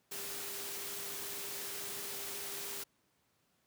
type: tone in noise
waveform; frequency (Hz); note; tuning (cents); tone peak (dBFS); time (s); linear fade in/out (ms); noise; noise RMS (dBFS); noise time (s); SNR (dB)
sine; 400; G4; +35; -52; 0.11-2.84; 10; white; -42; 0.11-2.84; -13
effects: pink hiss -75 dBFS RMS until 3.66 s + high-pass 100 Hz 12 dB/octave